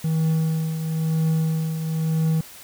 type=tone with tremolo; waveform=triangle; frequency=160 Hz; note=D#3; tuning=49 cents sharp; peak=-15 dBFS; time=0.04-2.41 s; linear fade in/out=5 ms; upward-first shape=triangle; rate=1 Hz; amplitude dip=60%; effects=white hiss -43 dBFS RMS until 2.63 s